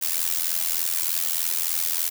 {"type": "noise with amplitude modulation", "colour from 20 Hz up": "blue", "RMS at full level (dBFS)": -21, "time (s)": [0.01, 2.1], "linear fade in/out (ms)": 20, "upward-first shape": "sine", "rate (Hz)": 83.3, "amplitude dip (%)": 90, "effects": []}